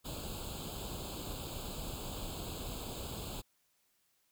pink noise with comb filter, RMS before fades -42 dBFS, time 0.04-3.42 s, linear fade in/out 20 ms, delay 0.26 ms, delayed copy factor +1, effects white hiss -75 dBFS RMS until 4.31 s

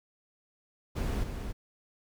brown noise with echo, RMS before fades -31 dBFS, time 0.95-1.25 s, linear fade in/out 20 ms, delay 280 ms, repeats 1, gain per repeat -6 dB, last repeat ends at 1.53 s, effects none

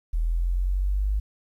sine linear sweep, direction up, 39.98 to 51.5 Hz, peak -21 dBFS, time 0.13-1.2 s, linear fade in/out 10 ms, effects 10-bit

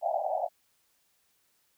pink band-pass noise, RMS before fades -30 dBFS, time 0.01-0.49 s, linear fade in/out 50 ms, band 600 to 810 Hz, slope 96 dB/octave, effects white hiss -71 dBFS RMS until 1.77 s

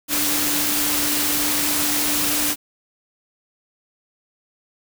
sine tone in noise, 294.7 Hz, D4, 6 cents sharp, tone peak -28 dBFS, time 0.08-2.56 s, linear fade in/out 50 ms, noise white, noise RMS -21 dBFS, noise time 0.08-2.56 s, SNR -10 dB, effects none

